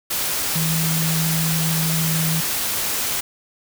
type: tone in noise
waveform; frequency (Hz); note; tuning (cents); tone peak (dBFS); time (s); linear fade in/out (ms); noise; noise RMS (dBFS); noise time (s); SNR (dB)
sine; 161.6; E3; -34; -20; 0.55-2.41; 10; white; -23; 0.1-3.21; 0
effects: none